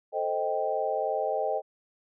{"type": "chord", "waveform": "sine", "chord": "A half-diminished seventh", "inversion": "none", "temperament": "equal", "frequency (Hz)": [440, 523.3, 622.3, 784], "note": ["A4", "C5", "Eb5", "G5"], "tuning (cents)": [0, 0, 0, 0], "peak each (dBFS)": [-33, -32, -30, -31], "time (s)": [0.12, 1.62], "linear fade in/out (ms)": 50, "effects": []}